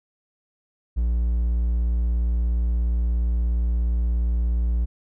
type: tone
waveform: triangle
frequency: 58.5 Hz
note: A#1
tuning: 7 cents sharp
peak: -17 dBFS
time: 0.96-4.86 s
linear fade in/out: 20 ms
effects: none